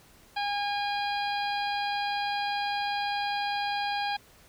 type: harmonic tone with a mistuned harmonic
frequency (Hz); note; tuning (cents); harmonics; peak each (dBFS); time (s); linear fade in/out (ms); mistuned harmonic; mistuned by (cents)
815; G#5; -33; 1 / 2 / 3 / 4 / 5 / 6; -29 / -36 / -38 / -39 / -40 / -42; 0.36-4.17; 10; 6; -23
effects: pink hiss -57 dBFS RMS until 4.48 s